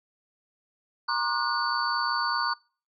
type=tone cluster; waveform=sine; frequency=943 / 1071 / 1196 / 1458 / 4530 Hz; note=A#5 / C6 / D6 / F#6 / C#8; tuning=+20 / +40 / +31 / -26 / +37 cents; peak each=-31 dBFS; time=1.08-2.54 s; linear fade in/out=10 ms; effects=noise-tail reverb RT60 0.4 s tail -26 dB re dry